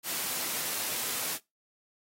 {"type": "high-pass noise", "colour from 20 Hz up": "white", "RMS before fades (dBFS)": -33, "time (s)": [0.03, 1.39], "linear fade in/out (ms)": 50, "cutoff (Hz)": 150, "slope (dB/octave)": 12, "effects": ["noise-tail reverb RT60 0.2 s tail -21 dB re dry", "AAC 48 kbps"]}